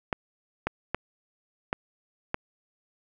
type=clicks; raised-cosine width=0.5 ms; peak=-11 dBFS; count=5; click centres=0.128 / 0.67 / 0.946 / 1.729 / 2.344 s; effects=none